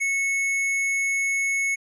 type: tone with tanh clipping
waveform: sine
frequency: 2200 Hz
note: C#7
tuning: 14 cents flat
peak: -23 dBFS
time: 0-1.76 s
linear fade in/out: 20 ms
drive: 16 dB
effects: low-pass 11000 Hz 12 dB/octave